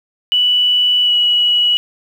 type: tone with pitch glide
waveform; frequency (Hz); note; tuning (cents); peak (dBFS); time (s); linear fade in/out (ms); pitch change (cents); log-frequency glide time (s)
sine; 2960 to 2928; F#7 to F#7; 0 to -19; -10; 0.32-1.77; 0; -19; 1.03-1.12
effects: 7-bit